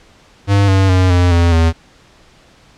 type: tone with pitch steps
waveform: square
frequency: 100 / 96.15 / 92.44 / 88.88 / 85.46 / 82.17 Hz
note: G2 / G2 / F#2 / F2 / F2 / E2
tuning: +35 / -33 / -1 / +31 / -37 / -5 cents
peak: -9 dBFS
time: 0.47-1.73 s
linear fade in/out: 50 ms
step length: 210 ms
effects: pink hiss -47 dBFS RMS until 2.77 s + low-pass 6000 Hz 12 dB/octave